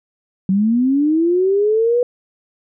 sine linear sweep, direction up, 185 to 493.9 Hz, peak -12 dBFS, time 0.49-2.03 s, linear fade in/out 2 ms, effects none

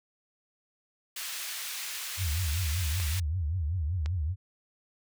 pink high-pass noise, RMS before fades -37 dBFS, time 1.16-3.2 s, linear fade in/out 5 ms, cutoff 2100 Hz, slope 12 dB/octave
sine tone with vibrato, 82.9 Hz, E2, 10 cents sharp, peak -27 dBFS, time 2.17-4.36 s, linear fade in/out 50 ms, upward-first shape triangle, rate 5.2 Hz, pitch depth 280 cents each way
clicks, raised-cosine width 0.2 ms, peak -22 dBFS, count 2, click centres 3 / 4.06 s
effects none

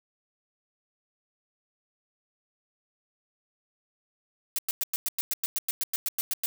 blue noise bursts, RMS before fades -28 dBFS, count 16, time 4.56-6.46 s, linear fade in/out 0 ms, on 25 ms, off 100 ms, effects none

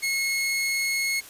sawtooth tone, 2172 Hz, C#7, 36 cents flat, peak -20 dBFS, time 0.02-1.21 s, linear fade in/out 20 ms, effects white hiss -45 dBFS RMS until 1.29 s + resampled to 32000 Hz

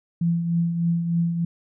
sine tone with tremolo, 169.3 Hz, E3, 46 cents sharp, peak -17 dBFS, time 0.21-1.45 s, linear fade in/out 5 ms, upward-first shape triangle, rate 3.3 Hz, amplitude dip 55%, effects none

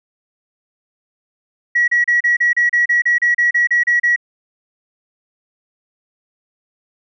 sine tone bursts, 1921 Hz, B6, 48 cents flat, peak -10 dBFS, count 15, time 1.75-4.162 s, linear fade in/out 10 ms, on 130 ms, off 33 ms, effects tanh soft clip ceiling -6 dBFS

